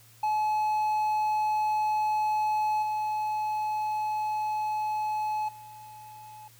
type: tone with level steps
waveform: triangle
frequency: 855 Hz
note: A5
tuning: 50 cents flat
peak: -22 / -25 / -42 dBFS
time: 0.23-6.48 s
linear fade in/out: 5 ms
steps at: 2.82 / 5.48 s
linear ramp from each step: 10 ms
effects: added 114 Hz sine -57 dBFS peak until 6.59 s + white hiss -57 dBFS RMS until 6.59 s